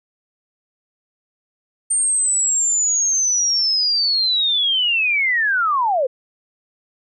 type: linear sweep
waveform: sine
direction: down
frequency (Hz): 8800 to 485.3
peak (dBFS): -15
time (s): 1.9-6.07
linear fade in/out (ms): 10
effects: none